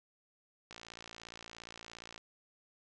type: click train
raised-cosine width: 0.2 ms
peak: -30 dBFS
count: 85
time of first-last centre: 0.71-2.179 s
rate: 57.2 Hz
effects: resampled to 22050 Hz